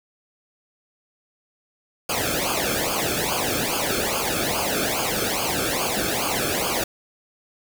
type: noise with flanger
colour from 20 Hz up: pink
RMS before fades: -24 dBFS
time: 2.09-6.84 s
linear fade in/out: 5 ms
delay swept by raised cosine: 0.52 to 1.05 ms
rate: 2.4 Hz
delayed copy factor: -0.9
effects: none